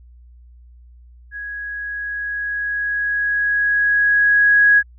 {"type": "tone with level ramp", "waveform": "sine", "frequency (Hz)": 1661.2, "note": "G#6", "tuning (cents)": 0, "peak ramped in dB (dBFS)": [-27, -8], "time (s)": [1.31, 4.83], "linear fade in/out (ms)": 50, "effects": ["added 60 Hz sine -42 dBFS peak until 4.98 s"]}